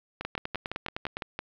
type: two click trains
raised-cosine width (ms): 0.3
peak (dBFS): -15 / -16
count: 10 / 8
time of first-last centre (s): 0.25-1.169 / 0.21-1.39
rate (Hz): 9.79 / 5.93
effects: low-pass 4000 Hz 12 dB/octave + 9-bit